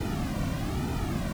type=noise with flanger; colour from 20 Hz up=brown; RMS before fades=-30 dBFS; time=0-1.33 s; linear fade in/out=10 ms; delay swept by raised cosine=1.8 to 2.39 ms; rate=1.1 Hz; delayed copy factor=-0.9; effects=none